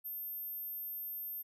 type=tone; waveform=sine; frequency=13290 Hz; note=G#9; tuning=in tune; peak=-39 dBFS; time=0.04-1.43 s; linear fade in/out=20 ms; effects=none